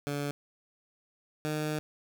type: tone pair in turn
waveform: 15% pulse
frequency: 144 / 152.79 Hz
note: D3 / D#3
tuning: -34 / -31 cents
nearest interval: minor second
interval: 103 cents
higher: second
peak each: -25 / -24 dBFS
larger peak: second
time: 0.07-0.31 / 1.45-1.79 s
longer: second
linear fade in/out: 0 ms
effects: none